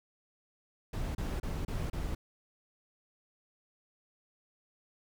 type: noise bursts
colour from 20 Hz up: brown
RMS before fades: -35 dBFS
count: 5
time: 0.93-2.15 s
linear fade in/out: 5 ms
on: 220 ms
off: 30 ms
effects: none